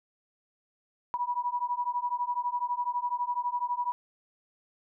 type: beating tone pair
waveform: sine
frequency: 968 / 980 Hz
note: B5 / B5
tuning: -35 / -14 cents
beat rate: 12 Hz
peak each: -31 dBFS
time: 1.14-3.92 s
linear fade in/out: 0 ms
effects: none